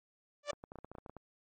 sawtooth tone with exponential growth, 585 Hz, D5, 7 cents flat, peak -26 dBFS, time 0.43-0.51 s, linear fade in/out 5 ms, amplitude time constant 16 ms
clicks, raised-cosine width 1 ms, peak -33 dBFS, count 12, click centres 0.532 / 0.639 / 0.719 / 0.757 / 0.787 / 0.846 / 0.916 / 0.952 / 0.984 / 1.062 / 1.096 / 1.167 s
effects MP3 32 kbps

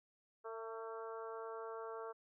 harmonic tone with a mistuned harmonic, 225.4 Hz, A3, 42 cents sharp, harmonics 2 / 3 / 4 / 5 / 6 / 7, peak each -46 / -52 / -53 / -52 / -53 / -62 dBFS, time 0.44-2.13 s, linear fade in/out 20 ms, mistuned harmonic 3, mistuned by -23 cents, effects none

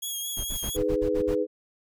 10% pulse tone with vibrato, 3300 Hz, G#7, 12 cents flat, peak -23 dBFS, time 0.02-0.77 s, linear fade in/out 10 ms, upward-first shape triangle, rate 4.5 Hz, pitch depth 38 cents each way
brown noise bursts, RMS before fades -32 dBFS, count 8, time 0.36-1.355 s, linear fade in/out 20 ms, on 85 ms, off 45 ms
blue noise with exponential decay, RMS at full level -41 dBFS, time 0.55-0.97 s, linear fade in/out 5 ms, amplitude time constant 91 ms
sine chord, G# minor, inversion second, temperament just, 311.5 / 415.3 / 498.4 Hz, D#4 / G#4 / B4, +2 / 0 / +16 cents, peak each -29 / -27 / -26 dBFS, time 0.74-1.47 s, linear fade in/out 50 ms
effects none

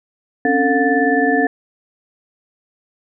sine tone cluster, 264.2 / 283.3 / 448.4 / 717 / 1757 Hz, C4 / C#4 / A4 / F5 / A6, +17 / +38 / +33 / +45 / -3 cents, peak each -19 dBFS, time 0.45-1.47 s, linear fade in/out 2 ms, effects none

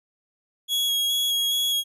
40% pulse tone with vibrato, 3322 Hz, G#7, in tune, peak -20 dBFS, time 0.68-1.84 s, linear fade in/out 50 ms, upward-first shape square, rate 2.4 Hz, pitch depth 11 cents each way, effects none

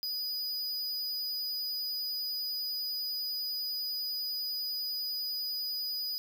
square tone, 4945 Hz, D#8, 12 cents flat, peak -33 dBFS, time 0.03-6.18 s, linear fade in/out 0 ms, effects 10-bit

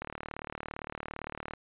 click train, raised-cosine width 0.5 ms, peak -22 dBFS, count 58, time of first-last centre 0.02-1.536 s, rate 37.6 Hz, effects resampled to 8000 Hz

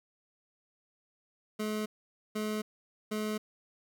25% pulse tone bursts, 213.8 Hz, A3, 49 cents flat, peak -28 dBFS, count 3, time 1.59-3.38 s, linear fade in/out 10 ms, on 270 ms, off 490 ms, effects none

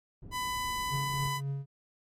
pink low-pass noise, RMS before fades -46 dBFS, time 0.22-1.28 s, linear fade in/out 5 ms, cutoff 280 Hz, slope 12 dB/octave
sawtooth tone, 1000 Hz, B5, 21 cents sharp, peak -28 dBFS, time 0.31-1.41 s, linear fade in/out 50 ms
triangle tone with tremolo, 138.59 Hz, C#3, in tune, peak -28 dBFS, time 0.89-1.66 s, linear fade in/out 50 ms, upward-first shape triangle, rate 3.7 Hz, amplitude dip 60%
effects AAC 48 kbps

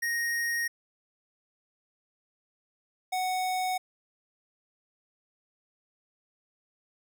square tone pair in turn, 1868 / 741.3 Hz, A#6 / F#5, +3 / +3 cents, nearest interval octave + major third, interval 1600 cents, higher first, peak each -28 dBFS, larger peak neither, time 0.02-0.68 / 3.12-3.78 s, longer neither, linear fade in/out 10 ms, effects none

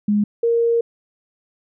sine tone pair in turn, 207.5 / 465.8 Hz, G#3 / A#4, -1 / -1 cents, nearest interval octave + major second, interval 1400 cents, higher second, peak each -14 dBFS, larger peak neither, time 0.08-0.24 / 0.43-0.81 s, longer second, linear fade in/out 5 ms, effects none

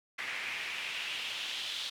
pink noise with band-pass filter sweep, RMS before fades -38 dBFS, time 0.18-1.9 s, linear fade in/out 10 ms, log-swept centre 2100 to 3600 Hz, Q 3.3, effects none

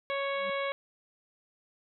harmonic tone, 554.4 Hz, C#5, in tune, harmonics 1 / 2 / 3 / 4 / 5 / 6 / 7, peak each -32 / -36 / -41 / -37 / -47 / -44 / -48 dBFS, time 0.1-0.72 s, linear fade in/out 0 ms
triangle tone with exponential growth, 196 Hz, G3, in tune, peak -40 dBFS, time 0.27-0.5 s, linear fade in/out 2 ms, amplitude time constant 50 ms
effects none

